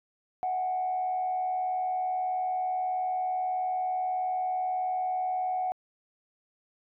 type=tone with frequency modulation; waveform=sine; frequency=740 Hz; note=F#5; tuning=in tune; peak=-26 dBFS; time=0.43-5.72 s; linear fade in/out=0 ms; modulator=78.4 Hz; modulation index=0.36; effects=tanh soft clip ceiling -22 dBFS